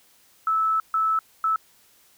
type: tone bursts at uneven times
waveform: sine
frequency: 1308 Hz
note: E6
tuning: 14 cents flat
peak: -19 dBFS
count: 3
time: 0.47-0.8 / 0.94-1.19 / 1.44-1.56 s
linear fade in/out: 2 ms
effects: white hiss -58 dBFS RMS until 2.17 s